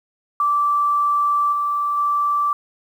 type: tone with level steps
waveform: sine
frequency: 1166 Hz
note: D6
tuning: 13 cents flat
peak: -15 / -18 / -16 dBFS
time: 0.4-2.53 s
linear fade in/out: 2 ms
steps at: 1.52 / 1.97 s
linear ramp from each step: 10 ms
effects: 8-bit